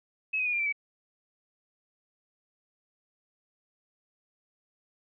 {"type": "tone with pitch steps", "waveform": "sine", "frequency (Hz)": [2573, 2511, 2451, 2392, 2335, 2279], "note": ["E7", "D#7", "D#7", "D7", "D7", "C#7"], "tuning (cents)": [-43, 15, -27, 31, -11, 47], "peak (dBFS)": -26, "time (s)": [0.33, 0.726], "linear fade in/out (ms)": 10, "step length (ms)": 66, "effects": []}